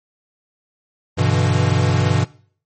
square chord, E minor seventh, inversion first, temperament equal, 98 / 123.47 / 146.83 / 164.81 Hz, G2 / B2 / D3 / E3, 0 / 0 / 0 / 0 cents, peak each -19 / -19 / -23 / -23 dBFS, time 1.17-2.25 s, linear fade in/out 20 ms, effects noise-tail reverb RT60 0.5 s tail -21 dB re dry + MP3 32 kbps

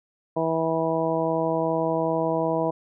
harmonic tone, 162.6 Hz, E3, 23 cents flat, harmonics 1 / 2 / 3 / 4 / 5 / 6, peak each -31 / -28 / -27 / -26 / -33 / -30 dBFS, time 0.36-2.71 s, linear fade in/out 10 ms, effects none

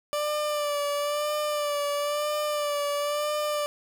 30% pulse tone with vibrato, 588 Hz, D5, 2 cents sharp, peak -23 dBFS, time 0.13-3.66 s, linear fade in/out 0 ms, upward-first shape sine, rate 1 Hz, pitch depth 34 cents each way, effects none

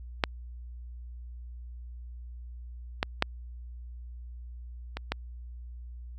clicks, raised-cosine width 0.3 ms, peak -6 / -9 / -6 / -18 / -12 dBFS, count 5, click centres 0.238 / 3.029 / 3.224 / 4.97 / 5.12 s, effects added 60 Hz sine -40 dBFS peak until 6.18 s

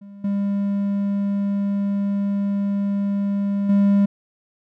triangle tone with level steps, 200.3 Hz, G3, 38 cents sharp, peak -35 / -17 / -11 dBFS, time 0.01-4.06 s, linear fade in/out 10 ms, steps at 0.24 / 3.69 s, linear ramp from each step 5 ms, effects none

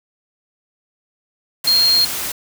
sine tone in noise, 4228 Hz, C8, 17 cents sharp, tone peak -11 dBFS, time 1.67-2.05 s, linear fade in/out 5 ms, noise white, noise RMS -24 dBFS, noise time 1.64-2.32 s, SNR +10 dB, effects none

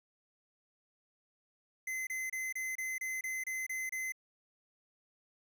square tone bursts, 2051 Hz, C7, 35 cents flat, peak -36 dBFS, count 10, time 1.87-4.122 s, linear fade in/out 5 ms, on 200 ms, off 28 ms, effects none

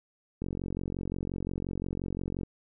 click train, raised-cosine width 3 ms, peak -21 dBFS, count 93, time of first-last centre 0.42-2.433 s, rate 45.7 Hz, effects none

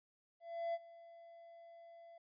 triangle tone with ADSR envelope, 675 Hz, E5, 41 cents sharp, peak -33 dBFS, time 0.4-2.18 s, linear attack 340 ms, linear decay 40 ms, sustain -20 dB, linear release 4 ms, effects resampled to 11025 Hz

